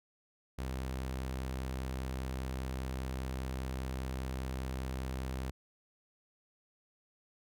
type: tone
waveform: sawtooth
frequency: 65 Hz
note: C2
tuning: 11 cents flat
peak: -32 dBFS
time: 0.58-5.51 s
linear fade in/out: 10 ms
effects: none